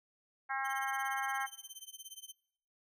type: harmonic tone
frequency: 269.1 Hz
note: C4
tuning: 49 cents sharp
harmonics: 3 / 4 / 5 / 6 / 7 / 8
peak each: -38 / -41 / -42 / -39 / -44 / -46 dBFS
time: 0.49-1.47 s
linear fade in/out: 20 ms
type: tone with tremolo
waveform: 15% pulse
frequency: 3098 Hz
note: G7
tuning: 21 cents flat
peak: -37 dBFS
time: 0.64-2.33 s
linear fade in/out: 20 ms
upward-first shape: sine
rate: 17 Hz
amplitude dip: 95%
effects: noise-tail reverb RT60 0.7 s tail -24 dB re dry